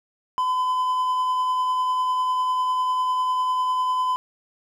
triangle tone with tremolo, 1013 Hz, B5, 44 cents sharp, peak -17 dBFS, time 0.38-4.16 s, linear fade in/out 0 ms, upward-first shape triangle, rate 10 Hz, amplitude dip 25%, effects none

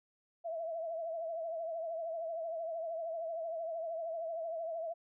sine tone with vibrato, 659.3 Hz, E5, in tune, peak -36 dBFS, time 0.44-4.94 s, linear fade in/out 20 ms, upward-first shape triangle, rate 13 Hz, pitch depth 77 cents each way, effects none

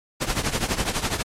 pink noise with tremolo, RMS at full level -21 dBFS, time 0.2-1.23 s, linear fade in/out 20 ms, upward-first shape triangle, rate 12 Hz, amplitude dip 85%, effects low-pass 10000 Hz 12 dB/octave + MP3 64 kbps

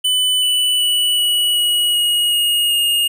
square tone with pitch steps, 3000 / 2978 / 2955 / 2933 / 2911 / 2889 / 2868 / 2846 Hz, F#7 / F#7 / F#7 / F#7 / F#7 / F#7 / F7 / F7, +23 / +11 / -3 / -16 / -29 / -42 / +45 / +32 cents, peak -14 dBFS, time 0.04-3.08 s, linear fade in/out 10 ms, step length 380 ms, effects none

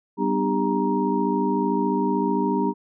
sine tone cluster, 193.7 / 249.2 / 302.8 / 399.4 / 939 Hz, G3 / B3 / D#4 / G4 / A#5, -20 / +16 / -47 / +32 / +12 cents, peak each -26 dBFS, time 0.17-2.74 s, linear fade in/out 50 ms, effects none

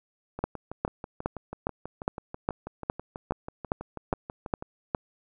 two click trains, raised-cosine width 1 ms, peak -22 / -11 dBFS, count 27 / 12, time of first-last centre 0.39-4.625 / 0.44-4.948 s, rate 6.14 / 2.44 Hz, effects none

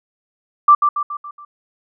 sine tone with echo, 1174.7 Hz, D6, in tune, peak -5 dBFS, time 0.68-0.75 s, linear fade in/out 5 ms, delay 140 ms, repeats 5, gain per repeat -6 dB, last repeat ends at 1.45 s, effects none

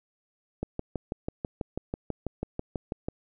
click train, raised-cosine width 2 ms, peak -17 dBFS, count 16, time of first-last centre 0.63-3.085 s, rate 6.11 Hz, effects none

